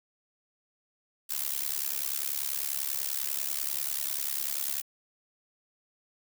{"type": "noise with amplitude modulation", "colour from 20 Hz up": "blue", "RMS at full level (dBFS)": -28, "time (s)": [1.29, 4.82], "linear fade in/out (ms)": 20, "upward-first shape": "sine", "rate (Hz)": 70.2, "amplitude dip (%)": 100, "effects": []}